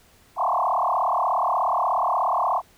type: tone with frequency modulation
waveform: sine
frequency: 896 Hz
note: A5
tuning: 31 cents sharp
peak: -19 dBFS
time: 0.36-2.62 s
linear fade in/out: 50 ms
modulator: 36.7 Hz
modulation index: 6.1
effects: pink hiss -56 dBFS RMS until 2.77 s